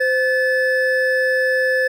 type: tone pair together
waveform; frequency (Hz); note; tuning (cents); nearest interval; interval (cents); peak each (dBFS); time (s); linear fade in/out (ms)
triangle; 517 / 1734.5; C5 / A6; -21 / -25; octave + major sixth; 2096; -16; 0-1.88; 10
effects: none